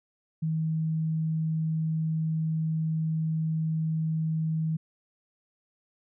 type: tone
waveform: sine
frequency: 159.3 Hz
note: D#3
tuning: 41 cents sharp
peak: -25 dBFS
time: 0.42-4.77 s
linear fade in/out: 10 ms
effects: none